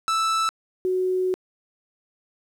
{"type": "tone pair in turn", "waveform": ["45% pulse", "sine"], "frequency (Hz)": [1318.5, 370], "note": ["E6", "F#4"], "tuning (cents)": [0, 0], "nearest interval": "octave + minor seventh", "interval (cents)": 2200, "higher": "first", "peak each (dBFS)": -20, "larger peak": "neither", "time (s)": [[0.08, 0.49], [0.85, 1.34]], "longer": "second", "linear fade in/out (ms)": 0, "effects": ["low-pass 9000 Hz 12 dB/octave", "9-bit"]}